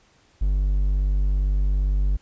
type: tone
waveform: triangle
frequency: 48.79 Hz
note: G1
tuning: 7 cents flat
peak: -16 dBFS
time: 0.41-2.17 s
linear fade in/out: 10 ms
effects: pink hiss -59 dBFS RMS until 2.21 s + resampled to 16000 Hz